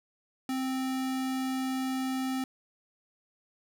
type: tone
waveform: square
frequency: 261.6 Hz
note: C4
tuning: in tune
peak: -30 dBFS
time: 0.49-2.44 s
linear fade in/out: 2 ms
effects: none